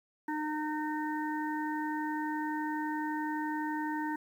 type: harmonic tone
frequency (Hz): 305.3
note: D#4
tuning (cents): -33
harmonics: 1 / 3 / 5 / 6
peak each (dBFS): -34 / -36 / -44 / -42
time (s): 0.28-4.16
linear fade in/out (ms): 5
effects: 10-bit